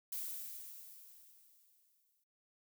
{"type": "noise with exponential decay", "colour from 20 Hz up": "violet", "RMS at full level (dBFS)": -40, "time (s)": [0.12, 2.24], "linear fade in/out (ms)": 5, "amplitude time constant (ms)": 460, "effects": ["noise-tail reverb RT60 0.2 s tail -22 dB re dry"]}